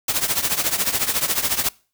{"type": "noise with tremolo", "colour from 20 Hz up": "white", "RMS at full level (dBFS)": -18, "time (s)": [0.08, 1.69], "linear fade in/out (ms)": 5, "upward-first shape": "triangle", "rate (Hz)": 14, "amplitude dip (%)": 85, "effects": ["noise-tail reverb RT60 0.4 s tail -24 dB re dry"]}